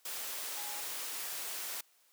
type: tone in noise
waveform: sine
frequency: 830.6 Hz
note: G#5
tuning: in tune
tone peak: -48 dBFS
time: 0.57-0.81 s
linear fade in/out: 5 ms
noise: white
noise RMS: -40 dBFS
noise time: 0.05-1.81 s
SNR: -11 dB
effects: white hiss -68 dBFS RMS until 2.12 s + high-pass 400 Hz 12 dB/octave